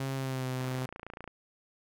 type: tone with pitch glide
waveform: sawtooth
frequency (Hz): 134.6 to 128.82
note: C3 to C3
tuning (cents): +49 to -27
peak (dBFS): -28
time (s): 0-0.86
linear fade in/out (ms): 5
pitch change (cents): -76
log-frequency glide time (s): 0.15-0.46
type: click train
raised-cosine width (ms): 0.5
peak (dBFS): -27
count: 20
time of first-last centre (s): 0.61-1.277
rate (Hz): 28.5
effects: none